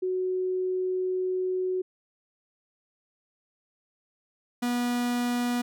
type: tone pair in turn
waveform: sine / 45% pulse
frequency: 370 / 243 Hz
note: F#4 / B3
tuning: 0 / -28 cents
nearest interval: perfect fifth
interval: 728 cents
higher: first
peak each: -25 dBFS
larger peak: neither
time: 0.02-1.82 / 4.62-5.62 s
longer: first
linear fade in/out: 10 ms
effects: none